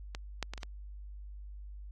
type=clicks; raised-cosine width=0.2 ms; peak=-22 / -16 / -22 / -26 / -22 dBFS; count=5; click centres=0.149 / 0.427 / 0.536 / 0.578 / 0.632 s; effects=added 50 Hz sine -43 dBFS peak until 1.91 s + AAC 48 kbps